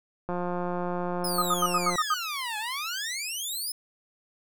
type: click train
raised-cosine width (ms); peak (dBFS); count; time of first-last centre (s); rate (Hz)
1; -18; 296; 0.29-1.957; 177
type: exponential two-way sweep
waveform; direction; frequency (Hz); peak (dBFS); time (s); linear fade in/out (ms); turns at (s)
15% pulse; down then up; 5250 to 830.6 to 5250; -24; 1.24-3.72; 5; 2.58
type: tone bursts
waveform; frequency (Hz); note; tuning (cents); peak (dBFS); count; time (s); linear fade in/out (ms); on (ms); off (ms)
sine; 1244.5; D#6; 0; -21; 7; 1.38-2.142; 5; 42; 78
effects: none